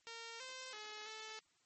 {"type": "tone with pitch steps", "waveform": "5% pulse", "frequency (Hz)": [460.1, 518, 425.3, 436.9], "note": ["A#4", "C5", "G#4", "A4"], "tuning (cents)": [-23, -17, 41, -12], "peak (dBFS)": -36, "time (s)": [0.07, 1.39], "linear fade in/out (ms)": 0, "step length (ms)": 330, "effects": ["white hiss -75 dBFS RMS until 1.65 s", "MP3 32 kbps"]}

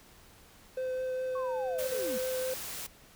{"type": "tone with vibrato", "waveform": "triangle", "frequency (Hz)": 514, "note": "C5", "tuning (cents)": -31, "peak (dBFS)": -29, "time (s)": [0.77, 2.54], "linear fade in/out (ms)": 5, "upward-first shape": "triangle", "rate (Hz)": 4.8, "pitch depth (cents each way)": 10}
{"type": "linear sweep", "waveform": "sine", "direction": "down", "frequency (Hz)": [1117, 201.7], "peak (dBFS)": -37, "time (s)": [1.35, 2.18], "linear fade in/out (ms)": 5}
{"type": "noise", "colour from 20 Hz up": "white", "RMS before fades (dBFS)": -40, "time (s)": [1.78, 2.87], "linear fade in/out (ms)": 10}
{"effects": ["pink hiss -57 dBFS RMS until 3.15 s"]}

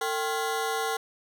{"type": "ring-modulated tone", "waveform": "25% pulse", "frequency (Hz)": 616, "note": "D#5", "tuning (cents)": -17, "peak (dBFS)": -20, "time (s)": [0.01, 0.97], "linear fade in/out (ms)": 5, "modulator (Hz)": 166, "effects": []}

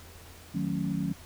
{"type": "chord", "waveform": "sine", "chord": "D# half-diminished seventh", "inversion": "none", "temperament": "equal with one note detuned", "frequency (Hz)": [155.56, 185, 221.7, 277.2], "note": ["D#3", "F#3", "A3", "C#4"], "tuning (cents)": [0, 0, 13, 0], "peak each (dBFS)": [-33, -31, -36, -34], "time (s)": [0.54, 1.13], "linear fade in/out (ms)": 10, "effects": ["added 83 Hz sine -51 dBFS peak until 1.25 s", "pink hiss -51 dBFS RMS until 1.25 s"]}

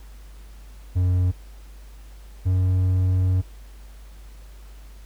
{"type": "tone pair in turn", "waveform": "triangle", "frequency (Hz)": [90.6, 92.4], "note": ["F#2", "F#2"], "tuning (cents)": [-36, -2], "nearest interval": "unison", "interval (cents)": 34, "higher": "second", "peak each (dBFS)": -15, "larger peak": "neither", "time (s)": [[0.95, 1.32], [2.45, 3.42]], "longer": "second", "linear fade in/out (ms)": 20, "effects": ["added 50 Hz sine -40 dBFS peak until 5.05 s", "pink hiss -54 dBFS RMS until 5.05 s"]}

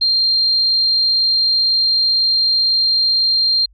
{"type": "tone", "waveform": "sine", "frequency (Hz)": 4186, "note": "C8", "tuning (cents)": 0, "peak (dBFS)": -12, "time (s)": [0.01, 3.66], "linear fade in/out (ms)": 10, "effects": ["added 50 Hz sine -47 dBFS peak until 3.73 s"]}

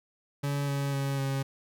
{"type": "tone with pitch steps", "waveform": "40% pulse", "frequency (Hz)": [142, 140.05, 138.12, 136.22], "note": ["C#3", "C#3", "C#3", "C#3"], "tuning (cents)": [42, 18, -6, -30], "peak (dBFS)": -27, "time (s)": [0.43, 1.43], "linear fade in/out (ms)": 10, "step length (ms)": 250, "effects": []}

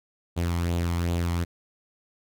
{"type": "tone with flanger", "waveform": "sawtooth", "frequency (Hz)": 85.9, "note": "F2", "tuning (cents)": -28, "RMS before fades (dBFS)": -26, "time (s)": [0.36, 1.45], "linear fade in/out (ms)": 20, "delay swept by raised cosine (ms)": [0.27, 0.97], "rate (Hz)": 2.6, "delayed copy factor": 0.5, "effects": []}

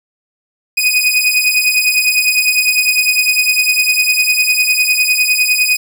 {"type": "beating tone pair", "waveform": "sawtooth", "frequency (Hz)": [2489, 2498.9], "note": ["D#7", "D#7"], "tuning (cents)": [0, 7], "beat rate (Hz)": 9.9, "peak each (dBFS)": -10, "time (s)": [0.77, 5.77], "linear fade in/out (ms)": 10, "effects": []}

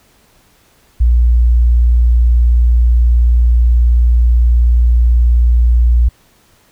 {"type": "tone", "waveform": "sine", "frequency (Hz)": 59.3, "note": "A#1", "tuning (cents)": 30, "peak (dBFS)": -6, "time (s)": [1, 6.09], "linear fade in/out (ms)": 10, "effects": ["pink hiss -51 dBFS RMS until 6.71 s"]}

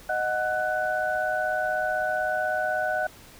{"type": "tone cluster", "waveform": "sine", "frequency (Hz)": [621, 737, 1491], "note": ["D#5", "F#5", "F#6"], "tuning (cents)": [-3, -7, 13], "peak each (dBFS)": -28, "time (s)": [0.09, 3.07], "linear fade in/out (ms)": 5, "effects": ["pink hiss -49 dBFS RMS until 3.39 s"]}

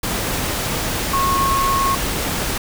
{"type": "tone in noise", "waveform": "sine", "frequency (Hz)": 1091, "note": "C#6", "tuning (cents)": -28, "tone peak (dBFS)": -16, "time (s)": [1.13, 1.95], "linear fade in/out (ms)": 5, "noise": "pink", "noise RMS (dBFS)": -22, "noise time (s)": [0.03, 2.58], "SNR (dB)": 3, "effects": []}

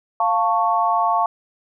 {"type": "chord", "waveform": "sine", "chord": "F augmented", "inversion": "none", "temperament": "equal with one note detuned", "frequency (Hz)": [698.5, 889.7, 1108.7], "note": ["F5", "A5", "C#6"], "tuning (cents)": [0, 19, 0], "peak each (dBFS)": -20, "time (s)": [0.2, 1.26], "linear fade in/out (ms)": 2, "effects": []}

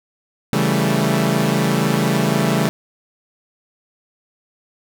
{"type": "chord", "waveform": "sawtooth", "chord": "A dominant seventh", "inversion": "first", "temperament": "equal", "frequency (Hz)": [138.59, 164.81, 196, 220], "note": ["C#3", "E3", "G3", "A3"], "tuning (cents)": [0, 0, 0, 0], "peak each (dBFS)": -17, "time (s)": [0.53, 2.69], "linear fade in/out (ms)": 0, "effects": []}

